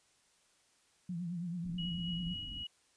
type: tone with vibrato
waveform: sine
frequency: 173.6 Hz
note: F3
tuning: 10 cents flat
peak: -36 dBFS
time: 1.09-2.34 s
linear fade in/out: 5 ms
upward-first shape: triangle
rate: 9.2 Hz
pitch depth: 100 cents each way
type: low-pass noise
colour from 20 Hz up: pink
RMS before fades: -49 dBFS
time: 1.63-2.64 s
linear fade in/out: 10 ms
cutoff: 300 Hz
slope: 96 dB/octave
type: tone with tremolo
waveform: sine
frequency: 2908 Hz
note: F#7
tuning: 31 cents flat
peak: -39 dBFS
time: 1.78-2.67 s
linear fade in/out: 5 ms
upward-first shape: sine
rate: 3.8 Hz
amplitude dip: 40%
effects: white hiss -70 dBFS RMS until 2.96 s + resampled to 22050 Hz